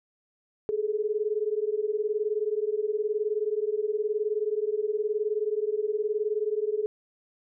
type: beating tone pair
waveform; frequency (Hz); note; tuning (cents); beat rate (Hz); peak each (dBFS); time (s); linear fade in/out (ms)
sine; 415.3 / 434.3; G#4 / A4; 0 / -23; 19; -28 / -28; 0.69-6.86; 0
effects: none